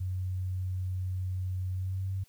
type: tone with pitch glide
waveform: sine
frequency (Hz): 92.5 to 95.6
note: F#2 to G2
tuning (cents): 0 to -43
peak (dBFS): -30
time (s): 0-2.24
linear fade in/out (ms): 10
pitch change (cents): +57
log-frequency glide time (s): 1.73-2.09
effects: white hiss -65 dBFS RMS until 2.28 s